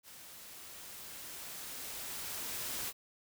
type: noise with level ramp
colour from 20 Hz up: white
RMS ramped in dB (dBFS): -53 to -38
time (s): 0.03-2.93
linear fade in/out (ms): 50
effects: none